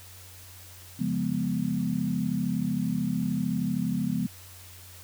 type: chord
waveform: sine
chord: C# dominant seventh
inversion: none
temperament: equal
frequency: 138.59 / 174.61 / 207.7 / 246.9 Hz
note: C#3 / E#3 / G#3 / B3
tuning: 0 / 0 / 0 / 0 cents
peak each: -34 / -30 / -30 / -30 dBFS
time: 0.99-4.27 s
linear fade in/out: 10 ms
effects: added 91 Hz sine -49 dBFS peak until 5.03 s + white hiss -49 dBFS RMS until 5.03 s